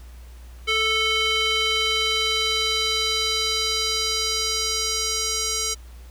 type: tone with band-pass filter sweep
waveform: square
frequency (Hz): 440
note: A4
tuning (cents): 0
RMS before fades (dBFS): -23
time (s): 0.67-5.75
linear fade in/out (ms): 20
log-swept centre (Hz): 2700 to 6200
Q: 2.2
effects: added 60 Hz sine -39 dBFS peak until 6.1 s + pink hiss -53 dBFS RMS until 6.1 s